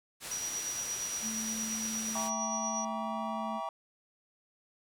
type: low-pass noise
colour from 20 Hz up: white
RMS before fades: -42 dBFS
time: 0.2-2.31 s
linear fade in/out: 50 ms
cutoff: 11000 Hz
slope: 24 dB/octave
type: tone with tremolo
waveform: sine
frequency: 5800 Hz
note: F#8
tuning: 35 cents flat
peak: -33 dBFS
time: 0.31-2.85 s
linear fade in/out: 5 ms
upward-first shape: sine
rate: 8.6 Hz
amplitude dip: 40%
type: tone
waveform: sine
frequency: 220.9 Hz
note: A3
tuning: 7 cents sharp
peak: -38 dBFS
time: 1.21-3.61 s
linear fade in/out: 50 ms
type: chord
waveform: triangle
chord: E diminished seventh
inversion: none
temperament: just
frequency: 659.3 / 791.1 / 949.3 / 1139.2 Hz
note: E5 / G5 / Bb5 / Db6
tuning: 0 / +16 / +31 / +47 cents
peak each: -38 dBFS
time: 2.15-3.69 s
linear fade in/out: 2 ms
effects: none